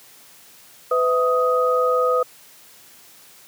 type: tone cluster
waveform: sine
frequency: 502 / 653 / 1251 Hz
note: B4 / E5 / D#6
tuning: +28 / -17 / +9 cents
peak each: -18 / -27 / -20 dBFS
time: 0.91-2.23 s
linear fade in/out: 5 ms
effects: white hiss -48 dBFS RMS until 3.47 s + high-pass 100 Hz 12 dB/octave